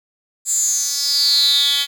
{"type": "tone with high-pass filter sweep", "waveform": "10% pulse", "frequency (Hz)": 282.6, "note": "C#4", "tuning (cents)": 34, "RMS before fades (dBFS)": -17, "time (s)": [0.45, 1.87], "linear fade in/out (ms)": 50, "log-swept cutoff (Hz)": [7800, 3000], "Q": 9.6, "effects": []}